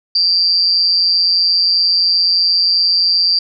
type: tone with amplitude modulation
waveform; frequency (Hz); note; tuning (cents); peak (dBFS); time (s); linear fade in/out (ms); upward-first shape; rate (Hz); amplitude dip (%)
sine; 4712; D8; +5; -7; 0.15-3.39; 5; sine; 177; 70
effects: none